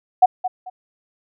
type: tone with echo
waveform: sine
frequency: 740 Hz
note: F#5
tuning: in tune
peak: -6 dBFS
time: 0.22-0.26 s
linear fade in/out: 10 ms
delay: 220 ms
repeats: 2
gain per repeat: -12 dB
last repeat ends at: 0.7 s
effects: none